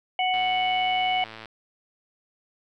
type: harmonic tone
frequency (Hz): 740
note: F#5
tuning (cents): 0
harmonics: 1 / 3 / 4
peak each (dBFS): -23 / -28 / -29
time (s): 0.19-1.24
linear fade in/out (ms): 2
type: click train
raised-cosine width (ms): 0.3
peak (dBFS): -24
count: 125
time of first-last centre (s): 0.34-1.457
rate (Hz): 111
effects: none